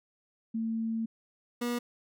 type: tone pair in turn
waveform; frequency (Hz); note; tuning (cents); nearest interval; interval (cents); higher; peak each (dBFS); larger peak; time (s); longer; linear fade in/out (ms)
sine / 30% pulse; 225.2 / 240.9; A3 / B3; +40 / -43; minor second; 117; second; -29 / -27; second; 0.54-1.06 / 1.61-1.79; first; 10
effects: none